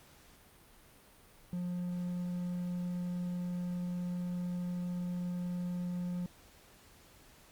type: tone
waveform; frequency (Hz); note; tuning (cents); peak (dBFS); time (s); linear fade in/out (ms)
triangle; 177.6; F3; +29; -32; 1.53-6.26; 0
effects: pink hiss -60 dBFS RMS until 7.51 s + Opus 48 kbps